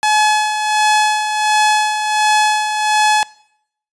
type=tone with tremolo; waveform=sawtooth; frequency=852 Hz; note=G#5; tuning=44 cents sharp; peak=-6 dBFS; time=0.03-3.23 s; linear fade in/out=0 ms; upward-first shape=sine; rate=1.4 Hz; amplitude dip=55%; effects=noise-tail reverb RT60 0.7 s tail -22 dB re dry + resampled to 22050 Hz